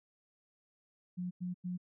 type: tone bursts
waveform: sine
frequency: 179.5 Hz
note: F3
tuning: 48 cents sharp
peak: -35 dBFS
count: 3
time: 1.17-1.778 s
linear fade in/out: 20 ms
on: 140 ms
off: 94 ms
effects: none